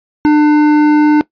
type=tone with hard clipping; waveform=sine; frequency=299.8 Hz; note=D4; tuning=36 cents sharp; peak=-7 dBFS; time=0.25-1.21 s; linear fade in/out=0 ms; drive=11 dB; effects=noise-tail reverb RT60 0.1 s tail -19 dB re dry + resampled to 11025 Hz